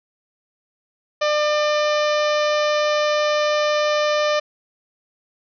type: harmonic tone with a mistuned harmonic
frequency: 599 Hz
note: D5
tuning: 34 cents sharp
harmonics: 1 / 2 / 3 / 4 / 5 / 6 / 7 / 8 / 9 / 10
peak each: -18 / -24 / -28 / -30 / -32 / -34 / -35 / -36 / -37 / -38 dBFS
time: 1.21-4.4 s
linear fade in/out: 10 ms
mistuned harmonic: 7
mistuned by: -21 cents
effects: none